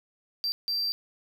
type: tone bursts at uneven times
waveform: triangle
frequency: 4699 Hz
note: D8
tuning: in tune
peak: -25 dBFS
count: 2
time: 0.44-0.52 / 0.68-0.92 s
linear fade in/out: 0 ms
effects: none